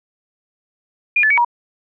sine tone with pitch steps, 2425 / 1737 / 2258 / 954 Hz, D#7 / A6 / C#7 / A#5, -45 / -23 / +31 / +40 cents, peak -11 dBFS, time 1.16-1.448 s, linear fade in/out 5 ms, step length 72 ms, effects none

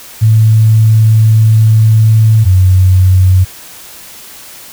sine tone pair in turn, 110.1 / 92.89 Hz, A2 / F#2, +2 / +7 cents, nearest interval minor third, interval 295 cents, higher first, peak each -3 dBFS, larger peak neither, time 0.21-2.45 / 2.45-3.45 s, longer first, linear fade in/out 20 ms, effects white hiss -32 dBFS RMS until 4.72 s

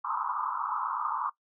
white band-pass noise, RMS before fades -32 dBFS, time 0.04-1.3 s, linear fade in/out 10 ms, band 870 to 1300 Hz, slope 96 dB/octave, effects noise-tail reverb RT60 0.1 s tail -18 dB re dry

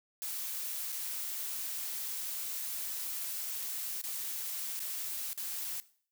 blue noise with dropouts, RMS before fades -38 dBFS, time 0.22-5.8 s, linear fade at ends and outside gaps 0 ms, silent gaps 0.921-0.925 / 4.014-4.039 / 4.793-4.803 / 5.331-5.376 s, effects noise-tail reverb RT60 0.5 s tail -18 dB re dry

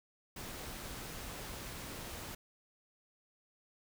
pink noise, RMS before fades -45 dBFS, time 0.36-2.35 s, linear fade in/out 5 ms, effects none

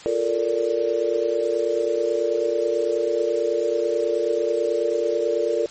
sine chord, Bb major seventh, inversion second, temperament just, 349.6 / 437 / 466.2 / 582.7 Hz, F4 / A4 / Bb4 / D5, +2 / -12 / 0 / -14 cents, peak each -27 / -25 / -23 / -25 dBFS, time 0.06-5.66 s, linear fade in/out 0 ms, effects white hiss -42 dBFS RMS until 5.7 s + MP3 32 kbps

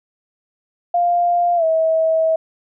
sine tone with pitch glide, 699 to 644.7 Hz, F5 to E5, +1 to -39 cents, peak -13 dBFS, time 0.94-2.36 s, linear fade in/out 5 ms, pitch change -140 cents, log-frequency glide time 1.56-1.64 s, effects none

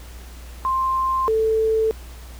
sine tone pair in turn, 1051 / 441.9 Hz, C6 / A4, +7 / +7 cents, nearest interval octave + minor third, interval 1500 cents, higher first, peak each -18 / -16 dBFS, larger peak second, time 0.65-1.28 / 1.28-1.91 s, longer neither, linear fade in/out 0 ms, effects added 60 Hz sine -36 dBFS peak until 2.39 s + pink hiss -45 dBFS RMS until 2.39 s

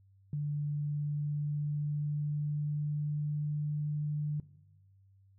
sine tone with pitch glide, 146.83 to 148.97 Hz, D3 to D3, 0 to +25 cents, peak -31 dBFS, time 0.33-4.4 s, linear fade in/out 2 ms, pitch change +25 cents, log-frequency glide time 0.66-3.8 s, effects noise-tail reverb RT60 0.9 s tail -17 dB re dry + added 97 Hz sine -60 dBFS peak until 5.38 s

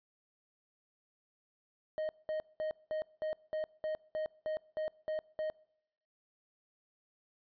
triangle tone bursts, 622.3 Hz, D#5, in tune, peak -31 dBFS, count 12, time 1.98-5.5 s, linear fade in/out 0 ms, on 110 ms, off 200 ms, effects noise-tail reverb RT60 0.8 s tail -25 dB re dry + resampled to 11025 Hz

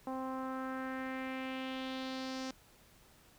sawtooth tone with low-pass filter sweep, 261.7 Hz, C4, in tune, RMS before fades -40 dBFS, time 0.07-2.51 s, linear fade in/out 2 ms, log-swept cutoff 910 to 5700 Hz, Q 2.6, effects pink hiss -63 dBFS RMS until 3.38 s

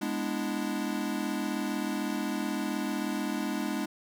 square chord, E dominant seventh, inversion first, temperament equal, 207.7 / 246.9 / 293.7 / 329.6 Hz, G#3 / B3 / D4 / E4, 0 / 0 / 0 / 0 cents, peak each -35 / -37 / -35 / -38 dBFS, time 0.01-3.86 s, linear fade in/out 10 ms, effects none

